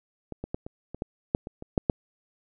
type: clicks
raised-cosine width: 2 ms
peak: -22 / -20 / -16 / -24 / -23 / -16 / -8 / -23 / -25 / -8 / -7 dBFS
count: 11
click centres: 0.323 / 0.44 / 0.545 / 0.665 / 0.946 / 1.021 / 1.349 / 1.471 / 1.624 / 1.778 / 1.898 s
effects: none